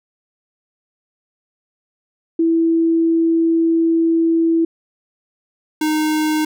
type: tone pair in turn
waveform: sine / square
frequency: 329.6 / 308.6 Hz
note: E4 / D#4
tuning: 0 / -14 cents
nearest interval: minor second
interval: 114 cents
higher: first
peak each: -12 / -16 dBFS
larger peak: first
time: 2.39-4.65 / 5.81-6.45 s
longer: first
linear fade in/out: 5 ms
effects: none